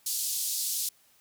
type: band-pass noise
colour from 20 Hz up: white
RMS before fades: -31 dBFS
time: 0.06-0.89 s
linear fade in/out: 5 ms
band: 4100 to 14000 Hz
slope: 24 dB/octave
effects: white hiss -63 dBFS RMS until 1.2 s